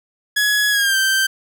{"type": "tone with pitch glide", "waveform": "sawtooth", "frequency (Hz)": [1683, 1561.3], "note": ["G#6", "G6"], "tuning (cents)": [23, -7], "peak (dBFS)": -11, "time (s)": [0.36, 1.27], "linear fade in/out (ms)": 10, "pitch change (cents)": -130, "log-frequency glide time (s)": [0.7, 0.97], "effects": []}